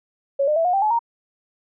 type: tone with pitch steps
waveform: sine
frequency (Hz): 554.4 / 604.6 / 659.3 / 719 / 784 / 855 / 932.4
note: C#5 / D#5 / E5 / F#5 / G5 / A5 / A#5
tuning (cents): 0 / -50 / 0 / -50 / 0 / -50 / 0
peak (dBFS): -16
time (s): 0.39-0.992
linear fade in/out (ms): 10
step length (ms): 86
effects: none